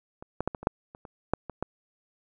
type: clicks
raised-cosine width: 1 ms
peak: -27 / -14 / -12 / -20 / -26 / -7 / -30 / -29 / -9 / -22 / -15 dBFS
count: 11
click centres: 0.225 / 0.406 / 0.476 / 0.548 / 0.63 / 0.671 / 0.949 / 1.052 / 1.336 / 1.497 / 1.626 s
effects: none